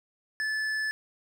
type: tone with hard clipping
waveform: sine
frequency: 1737 Hz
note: A6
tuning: 23 cents flat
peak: -29 dBFS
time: 0.4-0.91 s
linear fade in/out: 0 ms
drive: 8 dB
effects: none